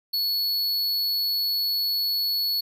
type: tone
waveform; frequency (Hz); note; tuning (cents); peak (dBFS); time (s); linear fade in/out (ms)
square; 4400; C#8; -14; -23; 0.13-2.61; 10
effects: none